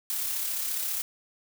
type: noise with amplitude modulation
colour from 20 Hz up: blue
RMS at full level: -29 dBFS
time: 0.1-1.02 s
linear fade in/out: 0 ms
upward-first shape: sine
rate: 34.6 Hz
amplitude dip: 35%
effects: none